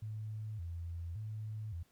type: tone with vibrato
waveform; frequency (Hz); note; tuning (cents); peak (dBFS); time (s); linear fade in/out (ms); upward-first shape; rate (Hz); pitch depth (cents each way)
sine; 95.7; G2; -41; -39; 0.02-1.83; 5; square; 0.88; 210
effects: pink hiss -72 dBFS RMS until 1.91 s